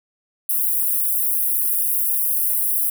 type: high-pass noise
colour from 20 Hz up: white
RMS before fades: -20 dBFS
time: 0.49-2.9 s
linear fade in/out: 5 ms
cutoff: 10000 Hz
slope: 48 dB/octave
effects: none